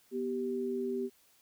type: tone pair together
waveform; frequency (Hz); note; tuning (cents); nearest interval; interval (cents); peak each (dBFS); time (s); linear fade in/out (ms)
sine; 245.2 / 389.3; B3 / G4; -12 / -12; minor sixth; 800; -36 / -33; 0.11-1.1; 50
effects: white hiss -66 dBFS RMS until 1.41 s